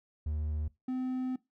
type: tone pair in turn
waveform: triangle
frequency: 76.2 / 256.3 Hz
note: D#2 / C4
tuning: -36 / -36 cents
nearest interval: octave + major sixth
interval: 2100 cents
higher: second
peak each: -29 / -29 dBFS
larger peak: neither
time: 0.26-0.68 / 0.88-1.36 s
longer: second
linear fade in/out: 5 ms
effects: noise-tail reverb RT60 0.2 s tail -20 dB re dry